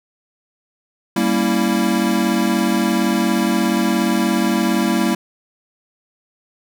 square chord, G diminished seventh, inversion none, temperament equal, 196 / 233.1 / 277.2 / 329.6 Hz, G3 / Bb3 / Db4 / Fb4, 0 / 0 / 0 / 0 cents, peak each -21 / -20 / -26 / -21 dBFS, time 1.16-5.15 s, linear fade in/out 5 ms, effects none

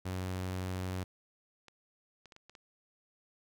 sawtooth tone, 92.5 Hz, F#2, in tune, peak -31 dBFS, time 0.05-1.04 s, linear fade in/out 10 ms
clicks, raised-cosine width 0.2 ms, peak -36 dBFS, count 6, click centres 1.683 / 2.257 / 2.322 / 2.364 / 2.496 / 2.552 s
effects none

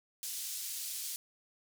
white band-pass noise, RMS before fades -40 dBFS, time 0.23-1.16 s, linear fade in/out 0 ms, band 4200 to 13000 Hz, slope 12 dB/octave, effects none

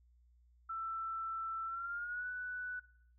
sine tone with pitch glide, 1332 to 1486.5 Hz, E6 to F#6, +18 to +8 cents, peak -38 dBFS, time 0.69-2.8 s, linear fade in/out 10 ms, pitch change +190 cents, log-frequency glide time 1.65-2.27 s, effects noise-tail reverb RT60 0.6 s tail -18 dB re dry + added 60 Hz sine -64 dBFS peak until 3.18 s

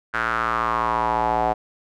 square tone with band-pass filter sweep, 57.2 Hz, A#1, 32 cents flat, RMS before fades -22 dBFS, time 0.13-1.54 s, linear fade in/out 20 ms, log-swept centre 1500 to 750 Hz, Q 4.7, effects none

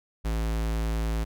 square tone, 55 Hz, A1, in tune, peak -26 dBFS, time 0.24-1.25 s, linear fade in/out 20 ms, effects none

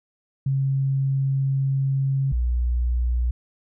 sine tone pair in turn, 135.8 / 60.49 Hz, C#3 / B1, -35 / -35 cents, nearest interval octave + major second, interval 1400 cents, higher first, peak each -19 dBFS, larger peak neither, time 0.46-2.32 / 2.32-3.31 s, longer first, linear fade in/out 5 ms, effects none

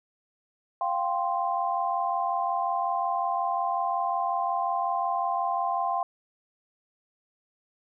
sine chord, F suspended second, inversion none, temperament equal, 698.5 / 784 / 1046.5 Hz, F5 / G5 / C6, 0 / 0 / 0 cents, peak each -29 dBFS, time 0.81-6.03 s, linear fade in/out 2 ms, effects none

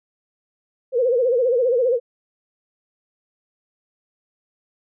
sine tone with vibrato, 493.3 Hz, B4, 2 cents flat, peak -15 dBFS, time 0.92-2 s, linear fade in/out 50 ms, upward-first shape sine, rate 15 Hz, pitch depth 120 cents each way, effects none

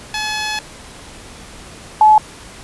10% pulse / sine tone pair in turn, 855 / 858.4 Hz, A5 / A5, -50 / -43 cents, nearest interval unison, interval 7 cents, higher second, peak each -11 / -5 dBFS, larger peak second, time 0.14-0.59 / 2.01-2.18 s, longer first, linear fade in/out 2 ms, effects pink hiss -37 dBFS RMS until 2.63 s + resampled to 24000 Hz

